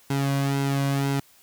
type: tone with flanger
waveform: sawtooth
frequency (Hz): 138.59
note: C#3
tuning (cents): 0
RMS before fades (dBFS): -24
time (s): 0.1-1.2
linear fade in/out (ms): 5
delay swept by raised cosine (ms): 1.7 to 2.29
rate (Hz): 2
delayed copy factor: -0.65
effects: white hiss -56 dBFS RMS until 1.42 s